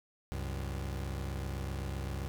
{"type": "tone pair together", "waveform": "30% pulse", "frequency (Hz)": [67.46, 95.4], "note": ["C#2", "G2"], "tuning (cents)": [-46, -47], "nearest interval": "tritone", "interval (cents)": 599, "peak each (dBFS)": [-34, -38], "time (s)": [0.32, 2.28], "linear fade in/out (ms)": 0, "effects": []}